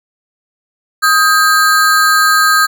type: ring-modulated tone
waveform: square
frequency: 1427 Hz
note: F6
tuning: 37 cents sharp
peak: -5 dBFS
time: 1.02-2.67 s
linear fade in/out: 20 ms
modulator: 170 Hz
effects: none